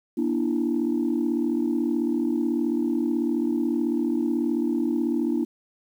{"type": "tone cluster", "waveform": "sine", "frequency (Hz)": [239.3, 295, 333.4], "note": ["A#3", "D4", "E4"], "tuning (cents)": [46, 8, 20], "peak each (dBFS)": -25, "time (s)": [0.17, 5.45], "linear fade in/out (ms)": 10, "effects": ["tanh soft clip ceiling -15 dBFS", "9-bit"]}